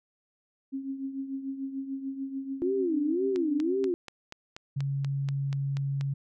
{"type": "tone with tremolo", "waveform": "sine", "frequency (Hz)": 270.3, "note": "C#4", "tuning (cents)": -44, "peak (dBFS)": -29, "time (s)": [0.72, 3.94], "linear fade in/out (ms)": 20, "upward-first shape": "triangle", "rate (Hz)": 6.8, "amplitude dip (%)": 70}
{"type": "tone with vibrato", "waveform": "sine", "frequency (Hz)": 339.7, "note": "F4", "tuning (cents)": -48, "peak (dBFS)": -25, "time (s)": [2.62, 3.94], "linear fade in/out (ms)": 0, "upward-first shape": "sine", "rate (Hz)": 1.9, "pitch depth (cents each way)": 260}
{"type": "click train", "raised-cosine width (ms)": 0.2, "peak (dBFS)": -23, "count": 12, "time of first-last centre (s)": [3.36, 6.011], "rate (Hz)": 4.15}
{"type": "tone", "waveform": "sine", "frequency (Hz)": 138.59, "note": "C#3", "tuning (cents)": 0, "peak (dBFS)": -27, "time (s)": [4.76, 6.14], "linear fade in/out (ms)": 10}
{"effects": []}